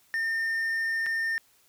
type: tone with dropouts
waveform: triangle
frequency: 1813 Hz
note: A#6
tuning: 49 cents flat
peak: -24 dBFS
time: 0.14-1.38 s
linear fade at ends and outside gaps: 0 ms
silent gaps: 1.061-1.065 s
effects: white hiss -63 dBFS RMS until 1.68 s